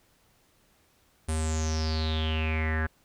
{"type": "tone with low-pass filter sweep", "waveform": "square", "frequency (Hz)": 79, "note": "D#2", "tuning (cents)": 27, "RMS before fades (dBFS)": -28, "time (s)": [1.28, 2.87], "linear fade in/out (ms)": 10, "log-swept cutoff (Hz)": [9500, 1600], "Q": 8.9, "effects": ["pink hiss -65 dBFS RMS until 3.04 s"]}